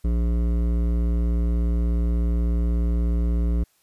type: tone with hard clipping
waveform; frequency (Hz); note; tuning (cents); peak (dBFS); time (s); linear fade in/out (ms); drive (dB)
triangle; 58.27; A#1; 0; -21; 0.04-3.64; 10; 17
effects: white hiss -64 dBFS RMS until 3.82 s + resampled to 32000 Hz